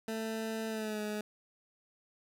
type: tone with pitch glide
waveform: 20% pulse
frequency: 222 to 211.1 Hz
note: A3 to G#3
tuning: +16 to +29 cents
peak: -30 dBFS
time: 0.08-1.21 s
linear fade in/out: 2 ms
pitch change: -87 cents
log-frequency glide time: 0.68-1.01 s
effects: none